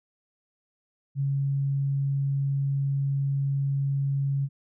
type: tone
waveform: sine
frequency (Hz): 138.59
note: C#3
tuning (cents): 0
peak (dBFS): -23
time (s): 1.15-4.49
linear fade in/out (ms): 50
effects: none